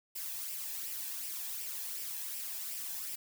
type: noise with flanger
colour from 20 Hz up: blue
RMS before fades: -40 dBFS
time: 0.15-3.16 s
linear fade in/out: 10 ms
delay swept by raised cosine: 0.37 to 1.21 ms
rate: 2.7 Hz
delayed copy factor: +0.5
effects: none